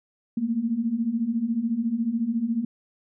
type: beating tone pair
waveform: sine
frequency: 220.6 / 234.6 Hz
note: A3 / A#3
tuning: +5 / +11 cents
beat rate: 14 Hz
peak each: -28 / -24 dBFS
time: 0.37-2.65 s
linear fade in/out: 5 ms
effects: none